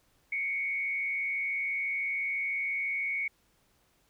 sine tone with frequency modulation, 2217 Hz, C#7, in tune, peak -29 dBFS, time 0.32-3.28 s, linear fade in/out 5 ms, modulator 106 Hz, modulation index 0.58, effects pink hiss -69 dBFS RMS until 4.09 s

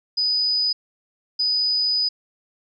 sine tone bursts at uneven times, 4978 Hz, D#8, in tune, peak -18 dBFS, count 2, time 0.17-0.73 / 1.39-2.09 s, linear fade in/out 10 ms, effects none

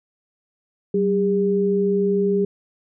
sine tone pair together, 190.52 / 403.3 Hz, G3 / G4, -49 / +49 cents, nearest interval octave + minor second, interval 1298 cents, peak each -21 / -18 dBFS, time 0.94-2.45 s, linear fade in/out 5 ms, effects none

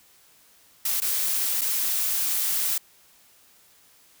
blue noise with dropouts, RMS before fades -25 dBFS, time 0.85-2.78 s, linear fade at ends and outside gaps 5 ms, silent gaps 1.003-1.018 / 1.612-1.615 s, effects white hiss -57 dBFS RMS until 4.2 s

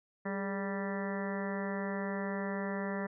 harmonic tone with a mistuned harmonic, 196 Hz, G3, in tune, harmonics 1 / 2 / 3 / 4 / 5 / 6 / 7 / 8 / 9 / 10, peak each -36 / -41 / -41 / -48 / -45 / -50 / -48 / -54 / -44 / -48 dBFS, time 0.25-3.07 s, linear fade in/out 10 ms, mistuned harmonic 2, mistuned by +71 cents, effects none

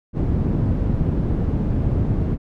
white low-pass noise, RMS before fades -20 dBFS, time 0.13-2.38 s, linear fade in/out 50 ms, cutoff 160 Hz, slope 12 dB/octave, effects none

